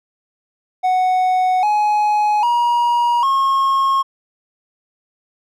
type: tone with pitch steps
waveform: triangle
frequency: 740 / 840.3 / 954.1 / 1083.4 Hz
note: F#5 / G#5 / A#5 / C#6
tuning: 0 / +20 / +40 / -40 cents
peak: -11 dBFS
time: 0.83-4.03 s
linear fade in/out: 20 ms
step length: 800 ms
effects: none